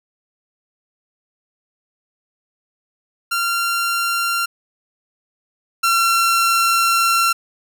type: tone pair in turn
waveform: sawtooth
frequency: 1380 / 1361 Hz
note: F6 / F6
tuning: -21 / -45 cents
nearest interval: unison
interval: 24 cents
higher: first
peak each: -14 / -10 dBFS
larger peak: second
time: 3.31-4.46 / 5.83-7.33 s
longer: second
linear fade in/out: 10 ms
effects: none